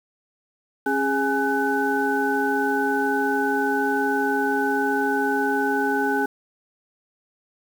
sine tone cluster, 273.4 / 412.1 / 832 / 1501 Hz, C#4 / G#4 / G#5 / F#6, -24 / -13 / +3 / +24 cents, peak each -25 dBFS, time 0.86-6.26 s, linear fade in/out 5 ms, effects 7-bit

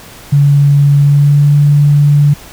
sine tone with pitch glide, 142.6 to 145.34 Hz, C#3 to D3, +49 to -18 cents, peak -4 dBFS, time 0.32-2.34 s, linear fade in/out 10 ms, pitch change +33 cents, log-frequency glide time 0.98-1.55 s, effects pink hiss -34 dBFS RMS until 2.52 s

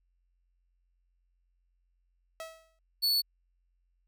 sawtooth tone with exponential decay, 648 Hz, E5, 30 cents flat, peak -33 dBFS, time 2.4-2.79 s, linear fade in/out 1 ms, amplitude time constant 83 ms
45% pulse tone, 4435 Hz, C#8, in tune, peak -24 dBFS, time 3.02-3.22 s, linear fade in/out 20 ms
effects added 44 Hz sine -70 dBFS peak until 4.07 s

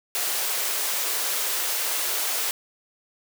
white high-pass noise, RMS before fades -26 dBFS, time 0.15-2.51 s, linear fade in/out 0 ms, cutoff 380 Hz, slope 24 dB/octave, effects none

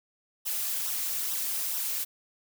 blue noise with flanger, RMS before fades -31 dBFS, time 0.45-2.05 s, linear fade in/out 20 ms, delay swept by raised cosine 0.43 to 4.83 ms, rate 2.3 Hz, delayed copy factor -0.7, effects none

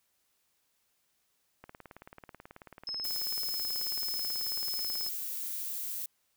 click train, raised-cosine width 0.5 ms, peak -32 dBFS, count 64, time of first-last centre 1.64-5.064 s, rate 18.4 Hz
sine tone, 5180 Hz, E8, 31 cents flat, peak -34 dBFS, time 2.87-5.09 s, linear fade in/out 2 ms
violet noise, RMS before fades -37 dBFS, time 3.04-6.06 s, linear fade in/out 5 ms
effects white hiss -75 dBFS RMS until 6.36 s

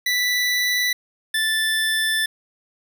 25% pulse tone pair in turn, 1975.5 / 1760 Hz, B6 / A6, 0 / 0 cents, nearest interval major second, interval 200 cents, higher first, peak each -15 dBFS, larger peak neither, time 0.06-0.93 / 1.34-2.26 s, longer second, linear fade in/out 5 ms, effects none

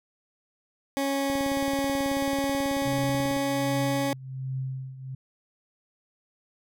20% pulse tone with pitch glide, 276 to 277.9 Hz, C#4 to C#4, -7 to +4 cents, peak -20 dBFS, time 0.97-4.13 s, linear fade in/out 0 ms, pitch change +11 cents, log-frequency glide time 2.02-3.6 s
click train, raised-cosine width 3 ms, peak -26 dBFS, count 39, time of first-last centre 1.3-3.365 s, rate 18.4 Hz
sine tone with tremolo, 131.7 Hz, C3, 12 cents sharp, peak -27 dBFS, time 2.85-5.15 s, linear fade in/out 5 ms, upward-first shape triangle, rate 1.3 Hz, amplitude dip 80%
effects none

